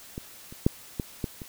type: clicks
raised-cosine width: 3 ms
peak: -21 / -30 / -6 / -15 / -15 / -25 dBFS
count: 6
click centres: 0.179 / 0.525 / 0.665 / 0.998 / 1.242 / 1.418 s
effects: white hiss -48 dBFS RMS until 1.48 s